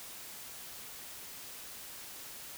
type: silence
effects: white hiss -47 dBFS RMS until 2.57 s